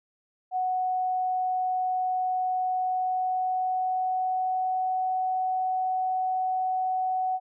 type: tone with pitch glide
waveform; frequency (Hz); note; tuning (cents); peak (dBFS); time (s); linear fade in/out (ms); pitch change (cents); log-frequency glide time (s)
sine; 740 to 746; F#5 to F#5; 0 to +14; -24; 0.51-7.4; 50; +14; 2.6-5.04
effects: none